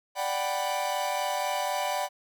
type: chord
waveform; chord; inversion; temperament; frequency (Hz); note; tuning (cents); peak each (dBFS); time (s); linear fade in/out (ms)
45% pulse; G major seventh; second; equal; 587.3 / 740 / 784 / 987.8; D5 / F#5 / G5 / B5; 0 / 0 / 0 / 0; -33; 0.15-2.09; 50
effects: none